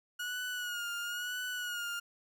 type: tone with vibrato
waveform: 30% pulse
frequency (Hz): 1448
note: F#6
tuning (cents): -38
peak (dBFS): -33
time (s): 0.19-2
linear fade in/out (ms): 10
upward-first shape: sine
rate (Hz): 1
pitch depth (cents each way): 50
effects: none